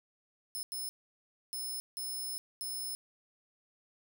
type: tone bursts at uneven times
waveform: 10% pulse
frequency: 5230 Hz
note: E8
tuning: 15 cents flat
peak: -31 dBFS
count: 5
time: 0.55-0.63 / 0.72-0.89 / 1.53-1.8 / 1.97-2.38 / 2.61-2.95 s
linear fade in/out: 0 ms
effects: none